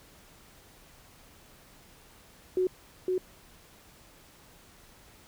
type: tone with echo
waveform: sine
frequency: 369 Hz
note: F#4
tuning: 5 cents flat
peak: -23 dBFS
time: 2.57-2.67 s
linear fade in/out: 2 ms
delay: 510 ms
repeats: 1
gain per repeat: -2 dB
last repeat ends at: 3.18 s
effects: pink hiss -56 dBFS RMS until 5.27 s